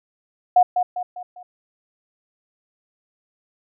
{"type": "tone with echo", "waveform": "sine", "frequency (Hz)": 723, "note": "F#5", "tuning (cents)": -40, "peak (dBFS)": -9, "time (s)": [0.56, 0.63], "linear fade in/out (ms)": 5, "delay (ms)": 200, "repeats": 4, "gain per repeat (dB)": -7, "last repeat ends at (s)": 1.43, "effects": []}